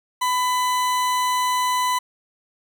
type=tone; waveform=40% pulse; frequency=1000 Hz; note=B5; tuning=21 cents sharp; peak=-18 dBFS; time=0.21-1.99 s; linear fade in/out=10 ms; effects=none